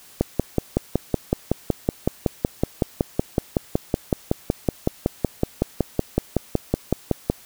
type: click train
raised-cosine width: 2 ms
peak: -4 dBFS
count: 39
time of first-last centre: 0.21-7.3 s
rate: 5.36 Hz
effects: white hiss -48 dBFS RMS until 7.45 s